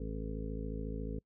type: harmonic tone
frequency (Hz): 54.1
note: A1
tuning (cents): -29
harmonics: 1 / 2 / 3 / 4 / 5 / 7 / 8 / 9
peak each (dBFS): -39 / -47 / -45 / -46 / -45 / -54 / -46 / -50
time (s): 0-1.19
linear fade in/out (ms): 5
effects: noise-tail reverb RT60 0.1 s tail -26 dB re dry